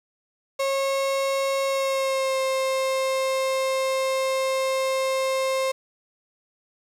35% pulse tone with pitch glide, 544 to 529.1 Hz, C#5 to C5, -33 to +19 cents, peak -20 dBFS, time 0.59-5.72 s, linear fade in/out 10 ms, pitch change -48 cents, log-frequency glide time 1.66-2.39 s, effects low-pass 11000 Hz 12 dB/octave + 8-bit

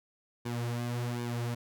sawtooth tone with flanger, 120 Hz, B2, 49 cents flat, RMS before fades -34 dBFS, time 0.45-1.55 s, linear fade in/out 10 ms, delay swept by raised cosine 1.5 to 6.2 ms, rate 1.3 Hz, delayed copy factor -0.75, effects none

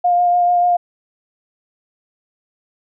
sine tone with vibrato, 707 Hz, F5, 21 cents sharp, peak -11 dBFS, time 0.04-0.77 s, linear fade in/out 10 ms, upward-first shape sine, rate 6.8 Hz, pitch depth 14 cents each way, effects none

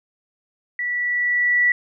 sine tone with level ramp, 1950 Hz, B6, 23 cents flat, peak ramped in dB -22 to -13 dBFS, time 0.79-1.72 s, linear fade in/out 2 ms, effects none

